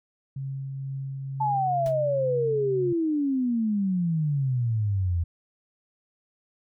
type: tone with tremolo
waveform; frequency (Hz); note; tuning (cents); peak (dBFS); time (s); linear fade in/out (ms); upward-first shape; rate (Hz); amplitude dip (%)
sine; 135.7; C#3; -36; -29; 0.36-2.93; 5; triangle; 2.1; 25
type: exponential sweep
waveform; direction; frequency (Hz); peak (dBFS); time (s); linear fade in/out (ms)
sine; down; 880 to 82.41; -22; 1.4-5.24; 10
type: noise with exponential decay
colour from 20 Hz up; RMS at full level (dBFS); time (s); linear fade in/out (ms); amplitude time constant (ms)
pink; -39; 1.86-1.97; 0; 23
effects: none